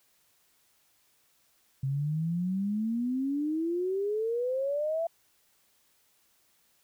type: exponential sweep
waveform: sine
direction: up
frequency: 132.3 to 678 Hz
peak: -27 dBFS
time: 1.83-5.07 s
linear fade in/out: 5 ms
effects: white hiss -68 dBFS RMS until 6.83 s